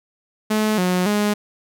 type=tone with pitch steps; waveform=sawtooth; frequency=215 / 181.4 / 207.8 Hz; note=A3 / F#3 / G#3; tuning=-40 / -34 / +1 cents; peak=-13 dBFS; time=0.5-1.34 s; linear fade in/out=10 ms; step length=280 ms; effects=none